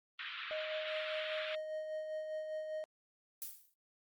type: band-pass noise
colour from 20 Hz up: white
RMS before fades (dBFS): -43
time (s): 0.19-1.55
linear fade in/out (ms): 2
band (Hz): 1200 to 3600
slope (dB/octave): 48
type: tone with tremolo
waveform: triangle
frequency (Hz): 622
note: D#5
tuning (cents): -1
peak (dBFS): -35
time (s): 0.51-2.84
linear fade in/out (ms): 0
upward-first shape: sine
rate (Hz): 5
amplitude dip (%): 40
type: noise with exponential decay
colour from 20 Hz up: violet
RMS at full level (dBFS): -39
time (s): 3.42-3.74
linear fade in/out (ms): 0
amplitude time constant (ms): 69
effects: Opus 24 kbps